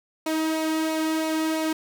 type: tone with flanger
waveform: sawtooth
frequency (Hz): 316.9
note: D#4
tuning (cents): +32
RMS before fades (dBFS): -25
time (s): 0.26-1.73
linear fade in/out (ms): 5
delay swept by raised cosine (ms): 0.59 to 1.89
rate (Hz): 3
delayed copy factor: -0.5
effects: none